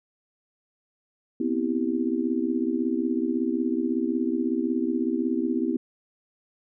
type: chord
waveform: sine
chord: C major seventh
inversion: third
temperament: just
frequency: 245.3 / 261.6 / 327 / 392.4 Hz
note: B3 / C4 / E4 / G4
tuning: -12 / 0 / -14 / +2 cents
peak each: -28 / -28 / -27 / -32 dBFS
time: 1.4-5.77 s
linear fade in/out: 5 ms
effects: none